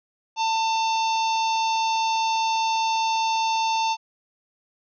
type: harmonic tone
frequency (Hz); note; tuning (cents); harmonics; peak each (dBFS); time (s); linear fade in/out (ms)
895; A5; +29; 1 / 3 / 4 / 5 / 6 / 7; -21 / -31 / -33 / -35 / -37 / -38; 0.36-3.97; 50
effects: none